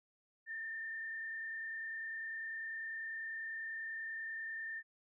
sine tone with frequency modulation, 1800 Hz, A6, 39 cents sharp, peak -40 dBFS, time 0.46-4.83 s, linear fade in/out 50 ms, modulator 30.1 Hz, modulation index 0.9, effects none

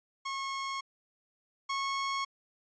sawtooth tone pair in turn, 1089 / 1096.6 Hz, C#6 / C#6, -31 / -19 cents, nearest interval unison, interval 12 cents, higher second, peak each -30 / -27 dBFS, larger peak second, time 0.25-0.81 / 1.69-2.25 s, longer neither, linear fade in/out 10 ms, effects resampled to 16000 Hz

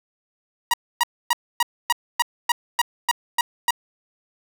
sawtooth tone bursts, 955 Hz, A#5, 42 cents sharp, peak -12 dBFS, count 11, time 0.71-3.707 s, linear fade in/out 2 ms, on 27 ms, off 270 ms, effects none

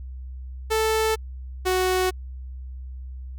sawtooth tone pair in turn, 440 / 370.1 Hz, A4 / F#4, 0 / 0 cents, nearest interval minor third, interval 300 cents, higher first, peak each -16 dBFS, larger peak neither, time 0.7-1.16 / 1.65-2.11 s, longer neither, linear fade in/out 20 ms, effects added 64 Hz sine -33 dBFS peak until 3.38 s

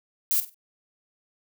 violet noise with echo, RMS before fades -23 dBFS, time 0.31-0.4 s, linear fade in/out 0 ms, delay 48 ms, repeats 3, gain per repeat -12 dB, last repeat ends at 0.544 s, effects none

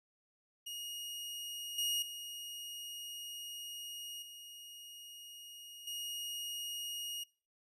sawtooth tone with level steps, 2872 Hz, F7, 48 cents sharp, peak -38 / -29 / -40 / -46 / -36 dBFS, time 0.66-7.24 s, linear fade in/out 10 ms, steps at 1.78 / 2.02 / 4.22 / 5.87 s, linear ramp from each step 5 ms, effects noise-tail reverb RT60 0.4 s tail -24 dB re dry + resampled to 32000 Hz

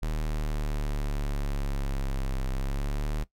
square linear two-way sweep, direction down then up, 38.89 to 32.7 to 38.48 Hz, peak -28 dBFS, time 0.02-3.24 s, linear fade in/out 10 ms, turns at 2.51 s, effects noise-tail reverb RT60 0.1 s tail -17 dB re dry

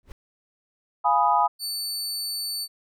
brown noise with exponential growth, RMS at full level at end -33 dBFS, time 0.03-0.12 s, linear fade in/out 1 ms, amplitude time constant 19 ms
sine chord, F half-diminished seventh, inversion none, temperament equal, 698.5 / 830.6 / 987.8 / 1244.5 Hz, F5 / Ab5 / Cb6 / Eb6, 0 / 0 / 0 / 0 cents, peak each -26 / -21 / -22 / -24 dBFS, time 1.04-1.48 s, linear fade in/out 20 ms
sawtooth tone, 4500 Hz, C#8, 25 cents sharp, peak -25 dBFS, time 1.59-2.68 s, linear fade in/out 50 ms
effects none

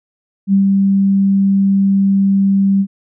sine tone with ADSR envelope, 196 Hz, G3, in tune, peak -7 dBFS, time 0.47-2.87 s, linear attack 60 ms, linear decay 110 ms, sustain -2 dB, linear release 65 ms, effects none

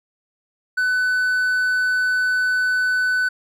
triangle tone, 1500 Hz, F#6, 23 cents sharp, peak -15 dBFS, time 0.77-3.29 s, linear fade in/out 10 ms, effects none

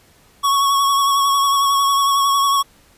square tone with vibrato, 1111 Hz, C#6, 4 cents sharp, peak -14 dBFS, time 0.43-2.63 s, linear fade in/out 20 ms, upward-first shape sine, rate 11 Hz, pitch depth 26 cents each way, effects pink hiss -52 dBFS RMS until 2.97 s + resampled to 32000 Hz

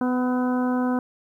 harmonic tone with a mistuned harmonic, 250.6 Hz, B3, 25 cents sharp, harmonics 1 / 2 / 3 / 4 / 5 / 6, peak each -21 / -30 / -32 / -33 / -37 / -37 dBFS, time 0.01-0.99 s, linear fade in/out 2 ms, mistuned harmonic 5, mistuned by +20 cents, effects 10-bit

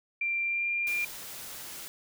sine tone with pitch glide, 2367 to 2393 Hz, D7 to D7, +13 to +32 cents, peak -27 dBFS, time 0.21-1.05 s, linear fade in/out 5 ms, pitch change +19 cents, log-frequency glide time 0.43-0.7 s
white noise, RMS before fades -42 dBFS, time 0.87-1.88 s, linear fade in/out 0 ms
effects none

